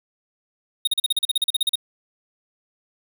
square tone bursts, 3729 Hz, A#7, in tune, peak -17 dBFS, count 15, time 0.85-1.756 s, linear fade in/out 5 ms, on 24 ms, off 39 ms, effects none

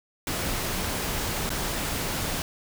pink noise with dropouts, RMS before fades -29 dBFS, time 0.27-2.42 s, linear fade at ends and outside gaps 1 ms, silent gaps 1.493-1.503 s, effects none

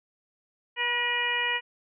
harmonic tone with a mistuned harmonic, 484.8 Hz, B4, 32 cents flat, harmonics 1 / 2 / 3 / 4 / 5 / 6, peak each -39 / -33 / -39 / -28 / -31 / -31 dBFS, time 0.76-1.61 s, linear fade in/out 50 ms, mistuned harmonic 4, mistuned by -26 cents, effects none

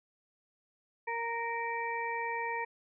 harmonic tone, 464.6 Hz, A#4, 6 cents flat, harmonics 1 / 2 / 4 / 5, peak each -40 / -35 / -39 / -40 dBFS, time 1.07-2.65 s, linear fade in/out 10 ms, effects none

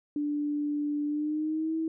sine tone with pitch glide, 293.7 to 322.1 Hz, D4 to E4, 0 to -40 cents, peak -27 dBFS, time 0.16-1.88 s, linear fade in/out 2 ms, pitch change +160 cents, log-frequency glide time 1.06-1.75 s, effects none

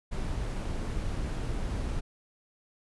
brown noise, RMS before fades -32 dBFS, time 0.11-2.01 s, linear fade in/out 20 ms, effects resampled to 24000 Hz

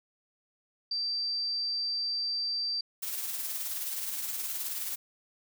sine tone, 4678 Hz, D8, 8 cents flat, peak -29 dBFS, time 0.91-2.81 s, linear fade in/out 5 ms
blue noise with tremolo, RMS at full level -33 dBFS, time 3.02-4.96 s, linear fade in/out 10 ms, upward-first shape triangle, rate 19 Hz, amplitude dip 45%
effects none

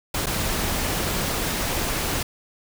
pink noise with dropouts, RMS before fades -25 dBFS, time 0.14-2.23 s, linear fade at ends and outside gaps 5 ms, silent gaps 0.26-0.267 s, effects none

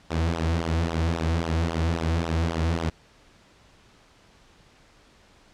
sawtooth tone with flanger, 82.41 Hz, E2, in tune, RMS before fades -25 dBFS, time 0.1-2.9 s, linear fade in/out 10 ms, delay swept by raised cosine 0.43 to 5.13 ms, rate 3.7 Hz, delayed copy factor -0.75, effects pink hiss -56 dBFS RMS until 5.53 s + low-pass 6000 Hz 12 dB/octave

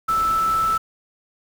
sine tone in noise, 1318.5 Hz, E6, in tune, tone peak -17 dBFS, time 0.08-0.78 s, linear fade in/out 10 ms, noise pink, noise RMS -34 dBFS, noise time 0.08-0.78 s, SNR +14 dB, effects none

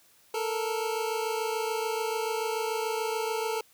25% pulse tone pair together, 440 / 466.9 Hz, A4 / A#4, 0 / +3 cents, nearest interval minor second, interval 103 cents, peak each -26 / -30 dBFS, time 0.34-3.61 s, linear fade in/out 5 ms, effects white hiss -61 dBFS RMS until 3.73 s + high-pass 60 Hz 12 dB/octave

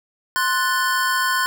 square chord, F# diminished, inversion second, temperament equal, 1046.5 / 1480 / 1760 Hz, C6 / F#6 / A6, 0 / 0 / 0 cents, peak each -22 / -22 / -27 dBFS, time 0.36-1.46 s, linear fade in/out 0 ms, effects none

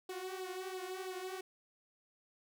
sawtooth tone with flanger, 372.6 Hz, F#4, 12 cents sharp, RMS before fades -43 dBFS, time 0.09-1.41 s, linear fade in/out 5 ms, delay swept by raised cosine 0.23 to 5.13 ms, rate 3 Hz, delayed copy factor +0.65, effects none

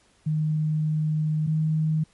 sine tone pair in turn, 154.5 / 156.48 Hz, D#3 / D#3, -12 / +10 cents, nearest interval unison, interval 22 cents, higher second, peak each -21 / -20 dBFS, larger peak second, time 0.26-1.47 / 1.47-2.04 s, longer first, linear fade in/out 10 ms, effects pink hiss -61 dBFS RMS until 2.13 s + MP3 48 kbps

